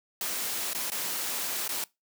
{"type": "noise with dropouts", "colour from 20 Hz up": "white", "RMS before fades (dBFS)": -32, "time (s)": [0.21, 1.84], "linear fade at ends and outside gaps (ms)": 1, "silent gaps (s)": [[0.733, 0.748], [0.901, 0.919], [1.678, 1.691]], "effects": ["noise-tail reverb RT60 0.2 s tail -22 dB re dry", "high-pass 200 Hz 12 dB/octave"]}